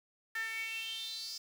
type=tone with high-pass filter sweep; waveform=sawtooth; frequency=447.9 Hz; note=A4; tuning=31 cents sharp; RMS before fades=-40 dBFS; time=0.35-1.38 s; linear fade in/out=5 ms; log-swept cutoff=1700 to 5200 Hz; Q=8.2; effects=10-bit